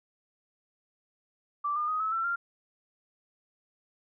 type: tone with pitch steps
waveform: sine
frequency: 1168 / 1209.2 / 1251.8 / 1296 / 1341.7 / 1389 Hz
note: D6 / D#6 / D#6 / E6 / E6 / F6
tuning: -10 / -50 / +10 / -30 / +30 / -10 cents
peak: -27 dBFS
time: 1.64-2.36 s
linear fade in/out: 10 ms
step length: 120 ms
effects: none